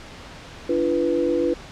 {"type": "chord", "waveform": "sine", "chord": "B diminished", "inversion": "first", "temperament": "equal with one note detuned", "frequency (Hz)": [293.7, 341.6, 493.9], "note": ["D4", "F4", "B4"], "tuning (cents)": [0, -38, 0], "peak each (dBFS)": [-25, -22, -22], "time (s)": [0.69, 1.54], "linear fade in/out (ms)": 5, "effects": ["pink hiss -40 dBFS RMS until 1.71 s", "low-pass 5000 Hz 12 dB/octave"]}